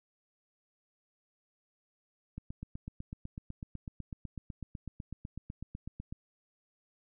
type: click train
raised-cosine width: 5 ms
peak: -28 dBFS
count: 31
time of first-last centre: 2.38-6.125 s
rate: 8.01 Hz
effects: none